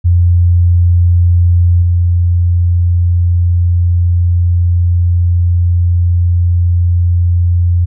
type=tone with level steps; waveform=sine; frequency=87.31 Hz; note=F2; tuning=in tune; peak=-5 / -7 dBFS; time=0.04-7.86 s; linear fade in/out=20 ms; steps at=1.82 s; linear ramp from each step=2 ms; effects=none